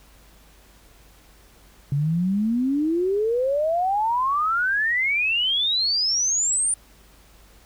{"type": "exponential sweep", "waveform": "sine", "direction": "up", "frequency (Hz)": [137.1, 9340], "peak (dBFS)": -19, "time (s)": [1.92, 6.74], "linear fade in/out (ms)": 2, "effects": ["added 50 Hz sine -52 dBFS peak until 7.65 s", "pink hiss -54 dBFS RMS until 7.65 s"]}